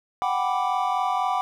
triangle chord, G major seventh, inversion third, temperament equal, 740 / 784 / 987.8 / 1174.7 Hz, F#5 / G5 / B5 / D6, 0 / 0 / 0 / 0 cents, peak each -24 / -26 / -26 / -26 dBFS, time 0.22-1.41 s, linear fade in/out 0 ms, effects none

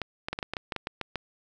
clicks, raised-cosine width 0.3 ms, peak -15 dBFS, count 12, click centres 0.017 / 0.285 / 0.33 / 0.389 / 0.428 / 0.536 / 0.568 / 0.722 / 0.763 / 0.871 / 1.013 / 1.157 s, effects none

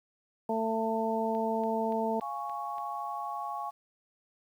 harmonic tone, 223.3 Hz, A3, 26 cents sharp, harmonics 1 / 2 / 3 / 4, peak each -33 / -33 / -33 / -33 dBFS, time 0.49-2.2 s, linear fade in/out 5 ms
click train, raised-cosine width 0.3 ms, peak -36 dBFS, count 6, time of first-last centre 1.35-2.783 s, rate 3.49 Hz
sine chord, Db major, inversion first, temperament equal, 698.5 / 830.6 / 1108.7 Hz, F5 / Ab5 / Db6, 0 / 0 / 0 cents, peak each -40 / -37 / -37 dBFS, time 2.21-3.71 s, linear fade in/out 20 ms
effects 10-bit

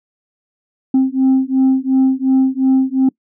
sine beating tone pair, 262.3 / 265.1 Hz, C4 / C4, +4 / +23 cents, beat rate 2.8 Hz, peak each -12 / -12 dBFS, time 0.94-3.09 s, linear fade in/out 5 ms, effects noise-tail reverb RT60 0.1 s tail -25 dB re dry + tanh soft clip ceiling -7 dBFS

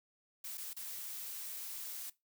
blue noise with dropouts, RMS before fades -44 dBFS, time 0.44-2.1 s, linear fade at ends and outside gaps 5 ms, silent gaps 0.574-0.578 / 0.733-0.765 s, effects noise-tail reverb RT60 0.2 s tail -19 dB re dry

